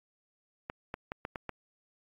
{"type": "clicks", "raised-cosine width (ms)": 0.5, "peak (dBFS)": -21, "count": 6, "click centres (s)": [0.699, 0.941, 1.119, 1.251, 1.358, 1.493], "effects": ["AAC 32 kbps"]}